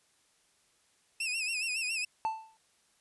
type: tone with vibrato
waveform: sawtooth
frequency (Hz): 2600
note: E7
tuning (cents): -24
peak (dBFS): -28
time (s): 1.2-2.05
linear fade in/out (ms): 5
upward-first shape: sine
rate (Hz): 7.2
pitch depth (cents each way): 100
type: tone with exponential decay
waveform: triangle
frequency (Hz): 884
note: A5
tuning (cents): +8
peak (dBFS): -24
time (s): 2.25-2.57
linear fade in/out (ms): 0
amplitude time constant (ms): 68
effects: white hiss -69 dBFS RMS until 3 s + resampled to 24000 Hz